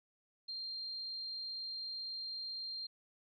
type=tone; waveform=sine; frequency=4186 Hz; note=C8; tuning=in tune; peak=-40 dBFS; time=0.48-2.87 s; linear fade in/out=10 ms; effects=none